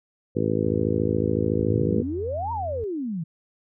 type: harmonic tone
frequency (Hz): 53.9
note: A1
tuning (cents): -35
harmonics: 2 / 3 / 4 / 5 / 6 / 7 / 8 / 9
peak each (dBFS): -29 / -29 / -29 / -29 / -29 / -29 / -29 / -29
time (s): 0.35-2.03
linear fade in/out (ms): 20
type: tone with pitch glide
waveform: triangle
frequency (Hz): 87.31 to 86.26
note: F2 to F2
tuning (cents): 0 to -21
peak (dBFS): -30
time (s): 0.64-2.84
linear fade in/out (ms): 0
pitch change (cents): -21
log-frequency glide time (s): 0.81-0.99
type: exponential two-way sweep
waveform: sine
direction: up then down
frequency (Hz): 73.42 to 963 to 153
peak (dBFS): -26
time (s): 1.59-3.24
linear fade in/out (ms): 10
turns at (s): 2.52
effects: none